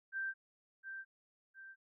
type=tone with echo; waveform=sine; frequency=1568 Hz; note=G6; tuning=in tune; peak=-36 dBFS; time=0.12-0.34 s; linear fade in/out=50 ms; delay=710 ms; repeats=2; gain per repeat=-7 dB; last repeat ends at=1.76 s; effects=none